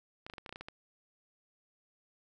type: clicks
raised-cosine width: 0.3 ms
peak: -28 dBFS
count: 10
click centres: 0.265 / 0.299 / 0.337 / 0.382 / 0.462 / 0.493 / 0.526 / 0.559 / 0.61 / 0.685 s
effects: none